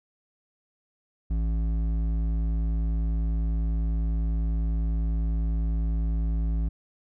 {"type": "tone with hard clipping", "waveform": "sine", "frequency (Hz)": 55, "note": "A1", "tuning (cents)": 0, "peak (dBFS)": -25, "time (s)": [1.3, 6.69], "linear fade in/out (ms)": 10, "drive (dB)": 9, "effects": []}